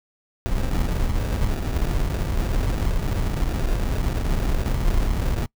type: noise with sample-and-hold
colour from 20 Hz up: brown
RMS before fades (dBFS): -22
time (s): 0.46-5.46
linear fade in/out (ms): 0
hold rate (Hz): 1050
effects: noise-tail reverb RT60 0.1 s tail -24 dB re dry